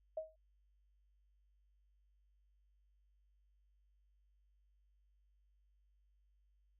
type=tone with exponential decay; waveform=sine; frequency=633 Hz; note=D#5; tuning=30 cents sharp; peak=-35 dBFS; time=0.17-0.36 s; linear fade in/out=5 ms; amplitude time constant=40 ms; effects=added 50 Hz sine -70 dBFS peak until 6.79 s